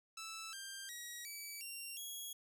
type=tone with pitch steps; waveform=10% pulse; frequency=1318.5 / 1586.2 / 1908.2 / 2296 / 2762 / 3322 Hz; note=E6 / G6 / A#6 / D7 / F7 / G#7; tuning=0 / +20 / +40 / -40 / -20 / 0 cents; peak=-37 dBFS; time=0.17-2.33 s; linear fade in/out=5 ms; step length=360 ms; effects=none

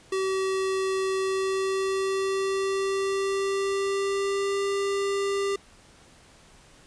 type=tone with pitch glide; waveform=square; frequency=382 to 397.1 Hz; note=G4 to G4; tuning=-45 to +22 cents; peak=-25 dBFS; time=0.12-5.56 s; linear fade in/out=5 ms; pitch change=+67 cents; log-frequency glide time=1.15-4.63 s; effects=pink hiss -54 dBFS RMS until 6.86 s + resampled to 22050 Hz

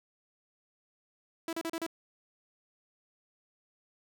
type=tone bursts; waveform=sawtooth; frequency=329.6 Hz; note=E4; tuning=in tune; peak=-29 dBFS; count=5; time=1.48-1.865 s; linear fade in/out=2 ms; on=49 ms; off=35 ms; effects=none

